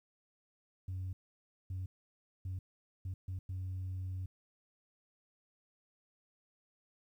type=tone bursts at uneven times; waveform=sine; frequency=93 Hz; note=F#2; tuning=9 cents sharp; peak=-35 dBFS; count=6; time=0.88-1.13 / 1.7-1.86 / 2.45-2.59 / 3.05-3.14 / 3.28-3.39 / 3.49-4.26 s; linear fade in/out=5 ms; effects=tanh soft clip ceiling -35 dBFS + 12-bit